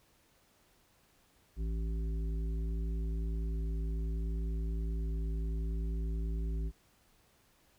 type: harmonic tone with a mistuned harmonic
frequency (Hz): 54.8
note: A1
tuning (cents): -6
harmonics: 1 / 3 / 5 / 7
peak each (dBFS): -32 / -43 / -50 / -51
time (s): 1.56-6.72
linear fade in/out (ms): 50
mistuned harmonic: 1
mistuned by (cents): +21
effects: pink hiss -68 dBFS RMS until 7.78 s